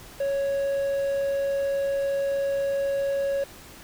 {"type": "tone", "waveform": "triangle", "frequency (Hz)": 554.4, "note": "C#5", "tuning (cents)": 0, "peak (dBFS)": -21, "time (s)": [0.2, 3.44], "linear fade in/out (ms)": 5, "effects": ["pink hiss -46 dBFS RMS until 3.83 s"]}